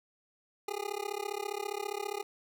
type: tone with amplitude modulation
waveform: 25% pulse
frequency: 408.7 Hz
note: G#4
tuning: 28 cents flat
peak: -27 dBFS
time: 0.68-2.23 s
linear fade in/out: 5 ms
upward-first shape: sine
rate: 34.9 Hz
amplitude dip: 100%
effects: none